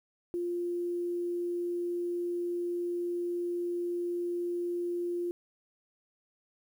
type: tone with quantisation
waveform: sine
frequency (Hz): 349.2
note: F4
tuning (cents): 0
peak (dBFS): -30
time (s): 0.34-5.31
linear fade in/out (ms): 0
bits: 10
effects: none